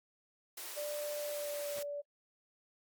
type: high-pass noise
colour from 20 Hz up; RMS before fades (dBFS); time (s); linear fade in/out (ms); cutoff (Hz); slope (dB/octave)
white; -45; 0.57-1.83; 5; 310; 96
type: tone with pitch glide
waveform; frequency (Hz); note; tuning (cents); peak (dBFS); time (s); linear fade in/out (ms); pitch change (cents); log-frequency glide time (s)
sine; 590 to 578.2; D5 to D5; +8 to -27; -37; 0.76-2.02; 20; -35; 1.17-1.77
type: noise with exponential growth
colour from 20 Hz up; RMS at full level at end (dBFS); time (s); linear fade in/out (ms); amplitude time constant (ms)
pink; -44; 1.71-1.79; 1; 17
effects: noise-tail reverb RT60 0.1 s tail -22 dB re dry + Opus 48 kbps